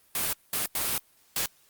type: noise bursts at uneven times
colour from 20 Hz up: white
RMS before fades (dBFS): -28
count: 4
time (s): 0.15-0.33 / 0.53-0.66 / 0.75-0.98 / 1.36-1.46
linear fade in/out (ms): 2
effects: white hiss -62 dBFS RMS until 1.69 s + Opus 32 kbps